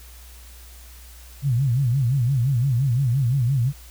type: tone with vibrato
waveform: sine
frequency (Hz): 128.3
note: C3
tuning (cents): -34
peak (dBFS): -17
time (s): 1.42-3.73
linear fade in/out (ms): 50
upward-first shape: sine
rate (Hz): 5.8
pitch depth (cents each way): 180
effects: added 60 Hz sine -42 dBFS peak until 3.9 s + white hiss -48 dBFS RMS until 3.9 s